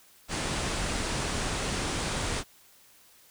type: low-pass noise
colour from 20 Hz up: pink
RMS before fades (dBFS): -31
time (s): 0.28-2.44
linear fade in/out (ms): 50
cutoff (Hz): 9800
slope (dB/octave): 96
effects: white hiss -58 dBFS RMS until 3.3 s